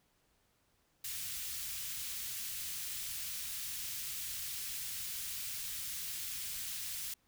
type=band-stop noise; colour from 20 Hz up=white; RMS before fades=-41 dBFS; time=1.04-7.14 s; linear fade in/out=5 ms; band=120 to 2200 Hz; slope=12 dB/octave; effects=pink hiss -74 dBFS RMS until 7.27 s